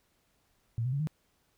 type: tone with pitch steps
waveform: sine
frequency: 115.2 / 127.09 / 140.2 / 154.66 Hz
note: A#2 / C3 / C#3 / D#3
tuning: -20 / -50 / +20 / -10 cents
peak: -28 dBFS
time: 0.78-1.072 s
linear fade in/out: 0 ms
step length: 73 ms
effects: pink hiss -72 dBFS RMS until 1.57 s